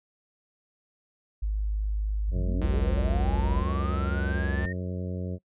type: tone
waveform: sine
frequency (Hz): 51.91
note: G#1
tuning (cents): 0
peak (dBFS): -25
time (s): 1.42-3.63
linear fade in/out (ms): 10
type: linear sweep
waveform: sine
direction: up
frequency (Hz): 49 to 1859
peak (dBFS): -35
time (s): 2.27-4.73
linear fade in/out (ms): 10
type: harmonic tone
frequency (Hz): 90.9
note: F#2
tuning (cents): -30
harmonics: 1 / 2 / 3 / 4 / 5 / 6 / 7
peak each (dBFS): -32 / -34 / -42 / -42 / -42 / -43 / -49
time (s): 2.31-5.39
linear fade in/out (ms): 50
type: tone with vibrato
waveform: square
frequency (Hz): 69.3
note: C#2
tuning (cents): 0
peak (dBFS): -28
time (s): 2.61-4.66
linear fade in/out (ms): 5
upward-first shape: triangle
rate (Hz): 4.1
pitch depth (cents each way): 32
effects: noise-tail reverb RT60 0.1 s tail -23 dB re dry + resampled to 8000 Hz